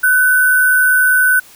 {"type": "tone with sample-and-hold", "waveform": "sine", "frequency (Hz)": 1500, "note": "F#6", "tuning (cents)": 23, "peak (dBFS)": -8, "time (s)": [0.03, 1.4], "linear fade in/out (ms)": 10, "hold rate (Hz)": 11025, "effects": ["white hiss -42 dBFS RMS until 1.55 s"]}